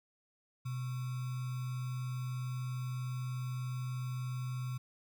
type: tone with sample-and-hold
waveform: sine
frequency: 126.6 Hz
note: B2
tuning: 43 cents sharp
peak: -35 dBFS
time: 0.65-4.78 s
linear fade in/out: 10 ms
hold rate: 1225 Hz
effects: none